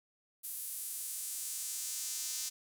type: tone with high-pass filter sweep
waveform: square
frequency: 139.2 Hz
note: C#3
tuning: 8 cents sharp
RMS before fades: -40 dBFS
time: 0.43-2.5 s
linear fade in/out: 20 ms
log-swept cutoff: 11000 to 6100 Hz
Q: 1.5
effects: none